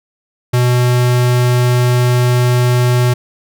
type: tone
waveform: square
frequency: 123.5 Hz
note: B2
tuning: in tune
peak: -10 dBFS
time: 0.53-3.14 s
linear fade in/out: 10 ms
effects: none